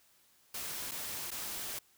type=noise with dropouts; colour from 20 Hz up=white; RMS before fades=-40 dBFS; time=0.54-1.79 s; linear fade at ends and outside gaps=5 ms; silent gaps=0.912-0.916 / 1.306-1.314 s; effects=white hiss -67 dBFS RMS until 1.97 s